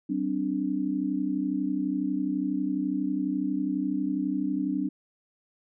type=chord; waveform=sine; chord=G suspended fourth; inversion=none; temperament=equal with one note detuned; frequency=191.52 / 261.6 / 293.7 Hz; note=G3 / C4 / D4; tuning=-40 / 0 / 0 cents; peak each=-32 / -30 / -28 dBFS; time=0.09-4.89 s; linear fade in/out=10 ms; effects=none